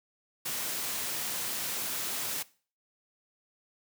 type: noise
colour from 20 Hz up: white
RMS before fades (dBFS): -34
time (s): 0.45-2.43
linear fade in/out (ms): 10
effects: noise-tail reverb RT60 0.4 s tail -20 dB re dry + high-pass 100 Hz 12 dB/octave